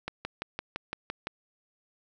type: click train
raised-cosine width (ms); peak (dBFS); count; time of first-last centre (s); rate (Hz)
0.3; -17; 8; 0.08-1.27; 5.88
effects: none